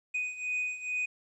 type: beating tone pair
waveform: triangle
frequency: 2489 / 2491.3 Hz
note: D#7 / D#7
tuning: 0 / +2 cents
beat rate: 2.3 Hz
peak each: -35 / -31 dBFS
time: 0.14-1.06 s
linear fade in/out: 10 ms
effects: resampled to 22050 Hz + 11-bit